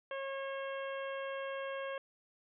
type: harmonic tone with a mistuned harmonic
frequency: 544 Hz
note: C#5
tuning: 33 cents flat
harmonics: 1 / 2 / 3 / 4 / 5 / 6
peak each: -39 / -45 / -46 / -52 / -52 / -54 dBFS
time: 0.11-1.98 s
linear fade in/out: 2 ms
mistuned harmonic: 6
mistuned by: -23 cents
effects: none